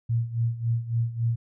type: tone with tremolo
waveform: sine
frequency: 116.3 Hz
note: A#2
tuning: 4 cents flat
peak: -20 dBFS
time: 0.09-1.36 s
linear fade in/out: 10 ms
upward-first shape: sine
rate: 3.6 Hz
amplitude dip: 80%
effects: none